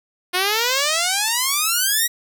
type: exponential sweep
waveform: 5% pulse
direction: up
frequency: 353.2 to 1941 Hz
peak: -6 dBFS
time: 0.33-2.08 s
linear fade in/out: 20 ms
effects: none